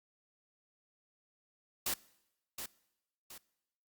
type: noise with echo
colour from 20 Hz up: white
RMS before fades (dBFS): -34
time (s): 1.86-1.94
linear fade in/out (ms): 5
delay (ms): 720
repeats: 2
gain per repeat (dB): -8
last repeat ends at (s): 3.38
effects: noise-tail reverb RT60 0.9 s tail -22 dB re dry + Opus 48 kbps